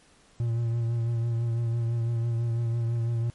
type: tone with vibrato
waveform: triangle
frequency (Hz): 116.54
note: A#2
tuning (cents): 0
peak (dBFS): -22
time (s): 0.4-3.3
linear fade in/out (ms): 0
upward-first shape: triangle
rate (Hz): 6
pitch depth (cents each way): 35
effects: pink hiss -59 dBFS RMS until 3.34 s + MP3 48 kbps